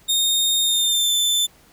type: tone with pitch glide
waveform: sawtooth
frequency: 3685 to 3535 Hz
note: A#7 to A7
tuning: -21 to +7 cents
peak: -14 dBFS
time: 0.08-1.47 s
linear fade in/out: 20 ms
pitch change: -72 cents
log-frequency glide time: 0.62-1.13 s
effects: pink hiss -53 dBFS RMS until 1.72 s